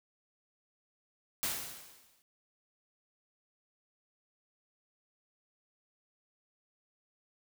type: noise with exponential decay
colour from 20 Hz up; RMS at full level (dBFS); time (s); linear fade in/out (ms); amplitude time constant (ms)
white; -32; 1.43-2.22; 0; 170
effects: none